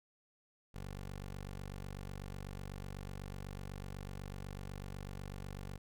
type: tone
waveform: 15% pulse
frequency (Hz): 48.05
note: G1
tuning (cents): -34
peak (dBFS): -37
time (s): 0.74-5.78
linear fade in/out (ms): 10
effects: none